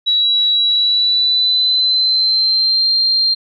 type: tone with pitch glide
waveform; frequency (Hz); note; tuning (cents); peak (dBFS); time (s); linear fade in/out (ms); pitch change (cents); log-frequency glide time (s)
sine; 3901 to 4181; B7 to C8; -22 to -2; -11; 0.06-3.35; 20; +120; 0.68-2.88
effects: none